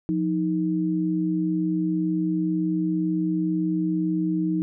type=tone pair together; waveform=sine; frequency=176.5 / 314.5 Hz; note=F3 / D#4; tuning=+19 / +19 cents; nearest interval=minor seventh; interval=1000 cents; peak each=-25 / -23 dBFS; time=0.09-4.62 s; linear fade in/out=0 ms; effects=none